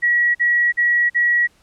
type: tone bursts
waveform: sine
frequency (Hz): 1920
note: B6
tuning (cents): -49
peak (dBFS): -13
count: 4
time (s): 0.02-1.475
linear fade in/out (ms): 20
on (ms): 330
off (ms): 45
effects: pink hiss -57 dBFS RMS until 1.62 s + low-pass 10000 Hz 12 dB/octave